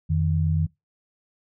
sine tone pair together, 87.66 / 156.2 Hz, F2 / D#3, +7 / +7 cents, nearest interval minor seventh, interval 1000 cents, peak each -22 dBFS, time 0.09-0.67 s, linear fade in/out 20 ms, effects noise-tail reverb RT60 0.2 s tail -22 dB re dry

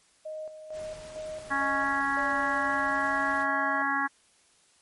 sine tone with tremolo, 622.3 Hz, D#5, in tune, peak -34 dBFS, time 0.25-2.01 s, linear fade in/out 10 ms, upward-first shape square, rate 2.2 Hz, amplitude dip 60%
pink noise, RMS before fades -48 dBFS, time 0.71-3.47 s, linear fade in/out 50 ms
harmonic tone, 277.2 Hz, C#4, in tune, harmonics 1 / 3 / 4 / 5 / 6 / 7, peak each -35 / -32 / -30 / -35 / -29 / -35 dBFS, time 1.5-4.08 s, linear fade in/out 20 ms
triangle tone with pitch glide, 583 to 635.8 Hz, D5 to D#5, -13 to +37 cents, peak -33 dBFS, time 2.17-3.82 s, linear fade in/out 0 ms, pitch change +150 cents, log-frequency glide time 2.51-3.15 s
effects white hiss -63 dBFS RMS until 4.81 s + MP3 48 kbps

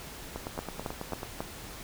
two click trains, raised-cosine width 1 ms, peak -18 / -21 dBFS, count 4 / 9, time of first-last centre 0.59-1.405 / 0.36-1.231 s, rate 3.68 / 9.18 Hz, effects pink hiss -44 dBFS RMS until 1.83 s

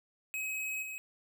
square tone with level steps, 2547 Hz, D#7, 40 cents sharp, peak -35 / -40 dBFS, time 0.34-0.98 s, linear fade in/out 0 ms, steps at 0.82 s, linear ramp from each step 10 ms, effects none

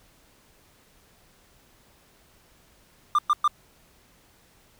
triangle tone bursts, 1195 Hz, D6, 30 cents sharp, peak -15 dBFS, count 3, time 3.15-3.478 s, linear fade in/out 2 ms, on 36 ms, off 110 ms, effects pink hiss -59 dBFS RMS until 4.79 s

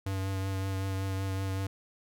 square tone with vibrato, 96.2 Hz, G2, 32 cents flat, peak -31 dBFS, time 0.06-1.67 s, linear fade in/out 5 ms, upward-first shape triangle, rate 5.3 Hz, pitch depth 21 cents each way, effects none

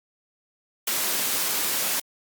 white noise, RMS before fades -25 dBFS, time 0.87-2 s, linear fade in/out 5 ms, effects high-pass 200 Hz 12 dB/octave + Opus 48 kbps

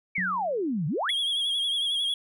sine exponential two-way sweep, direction down then up, 2349 to 138.59 to 2349 Hz, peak -25 dBFS, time 0.15-1.11 s, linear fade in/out 10 ms, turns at 0.87 s
sine tone with exponential decay, 185 Hz, F#3, in tune, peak -29 dBFS, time 0.18-0.74 s, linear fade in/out 0 ms, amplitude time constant 120 ms
triangle tone with vibrato, 3300 Hz, G#7, 12 cents flat, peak -23 dBFS, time 1.09-2.14 s, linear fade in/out 2 ms, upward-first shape triangle, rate 11 Hz, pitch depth 68 cents each way
effects none

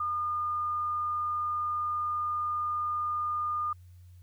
sine tone, 1215 Hz, D#6, 42 cents flat, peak -28 dBFS, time 0-3.73 s, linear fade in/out 5 ms, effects added 89 Hz sine -49 dBFS peak until 4.22 s + white hiss -71 dBFS RMS until 4.22 s

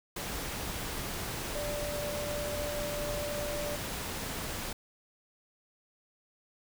sine tone in noise, 587.3 Hz, D5, in tune, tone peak -35 dBFS, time 1.55-3.76 s, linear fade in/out 5 ms, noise pink, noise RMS -37 dBFS, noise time 0.16-4.73 s, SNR -1 dB, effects none

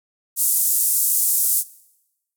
pink band-pass noise, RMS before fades -19 dBFS, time 0.36-1.64 s, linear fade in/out 50 ms, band 8500 to 16000 Hz, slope 24 dB/octave, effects noise-tail reverb RT60 0.9 s tail -20 dB re dry

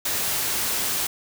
white noise, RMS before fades -25 dBFS, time 0.05-1.07 s, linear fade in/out 5 ms, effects none

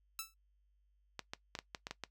5% pulse tone with exponential decay, 1318.5 Hz, E6, in tune, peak -25 dBFS, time 0.19-0.34 s, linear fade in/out 1 ms, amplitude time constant 31 ms
clicks, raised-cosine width 0.2 ms, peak -23 dBFS, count 8, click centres 1.193 / 1.335 / 1.552 / 1.589 / 1.748 / 1.869 / 1.91 / 2.037 s
effects noise-tail reverb RT60 0.1 s tail -18 dB re dry + added 50 Hz sine -70 dBFS peak until 2.1 s

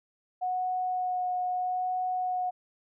sine tone with vibrato, 732 Hz, F#5, 19 cents flat, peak -27 dBFS, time 0.41-2.51 s, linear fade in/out 20 ms, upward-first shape sine, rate 0.78 Hz, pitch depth 11 cents each way, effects none

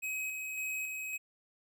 square tone with tremolo, 2538 Hz, D#7, 34 cents sharp, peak -35 dBFS, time 0.02-1.18 s, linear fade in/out 20 ms, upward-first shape square, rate 1.8 Hz, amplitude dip 30%, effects none

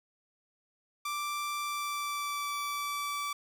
sawtooth tone with pitch glide, 1174.7 to 1157.2 Hz, D6 to D6, 0 to -26 cents, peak -29 dBFS, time 1.05-3.33 s, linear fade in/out 5 ms, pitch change -26 cents, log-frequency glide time 1.61-2.54 s, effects none

